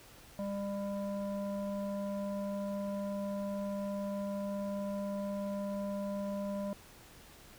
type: tone with low-pass filter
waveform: square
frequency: 199.8 Hz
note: G3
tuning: 33 cents sharp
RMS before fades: -37 dBFS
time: 0.39-6.73 s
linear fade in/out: 0 ms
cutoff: 760 Hz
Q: 9.2
effects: pink hiss -56 dBFS RMS until 7.58 s